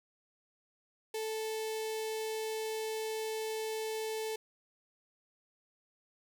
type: tone with notch filter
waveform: sawtooth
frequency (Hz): 438.8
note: A4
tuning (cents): -5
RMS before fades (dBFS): -37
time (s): 1.14-4.36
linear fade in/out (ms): 5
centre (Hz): 1300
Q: 1.1
effects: none